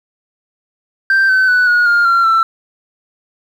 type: tone with pitch steps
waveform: sine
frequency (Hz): 1568 / 1526.9 / 1486.8 / 1447.9 / 1409.9 / 1372.9 / 1336.9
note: G6 / G6 / F#6 / F#6 / F6 / F6 / E6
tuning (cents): 0 / -46 / +8 / -38 / +16 / -30 / +24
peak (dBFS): -6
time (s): 1.1-2.43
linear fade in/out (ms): 2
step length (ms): 190
effects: tanh soft clip ceiling -7 dBFS + 7-bit